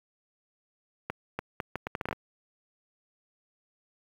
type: accelerating click train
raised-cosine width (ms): 0.5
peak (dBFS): -16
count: 11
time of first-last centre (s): 1.1-2.128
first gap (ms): 290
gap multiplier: 0.73
effects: high-pass 60 Hz 12 dB/octave + 8-bit